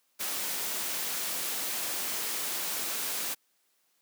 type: noise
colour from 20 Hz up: white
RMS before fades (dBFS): -33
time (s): 0.19-3.35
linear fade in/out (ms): 20
effects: white hiss -72 dBFS RMS until 4.01 s + high-pass 200 Hz 12 dB/octave